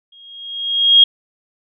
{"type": "tone with exponential growth", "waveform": "sine", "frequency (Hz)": 3264, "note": "G#7", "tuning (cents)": -31, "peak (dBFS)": -3, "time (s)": [0.12, 1.04], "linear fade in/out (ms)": 5, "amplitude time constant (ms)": 200, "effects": []}